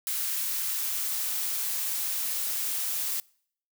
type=noise with high-pass filter sweep; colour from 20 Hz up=blue; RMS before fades=-30 dBFS; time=0.07-3.2 s; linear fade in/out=0 ms; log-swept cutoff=1300 to 260 Hz; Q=1; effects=noise-tail reverb RT60 0.6 s tail -25 dB re dry